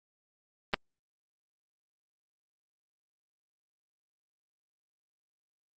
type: clicks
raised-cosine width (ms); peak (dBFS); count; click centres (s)
0.3; -11; 2; 0.737 / 0.742
effects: Opus 32 kbps